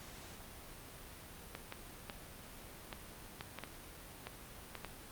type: clicks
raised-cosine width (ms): 0.3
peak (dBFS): -26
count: 10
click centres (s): 1.551 / 1.724 / 2.098 / 2.928 / 3.409 / 3.587 / 3.637 / 4.27 / 4.753 / 4.847
effects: pink hiss -52 dBFS RMS until 5.11 s + Opus 48 kbps